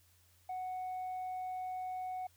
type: tone with tanh clipping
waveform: sine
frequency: 740 Hz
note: F#5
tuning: in tune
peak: -38 dBFS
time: 0.49-2.27 s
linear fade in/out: 5 ms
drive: 1 dB
effects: added 88 Hz sine -68 dBFS peak until 2.36 s + white hiss -69 dBFS RMS until 2.36 s